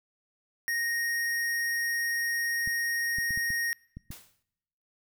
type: tone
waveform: square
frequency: 1864.7 Hz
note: A#6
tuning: in tune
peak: -28 dBFS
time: 0.68-3.73 s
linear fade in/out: 0 ms
type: clicks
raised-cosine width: 5 ms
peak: -28 dBFS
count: 7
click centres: 2.675 / 3.185 / 3.307 / 3.375 / 3.504 / 3.97 / 4.105 s
type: noise with exponential decay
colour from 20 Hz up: white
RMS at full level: -42 dBFS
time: 4.11-4.43 s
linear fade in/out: 5 ms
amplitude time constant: 69 ms
effects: noise-tail reverb RT60 1.0 s tail -25 dB re dry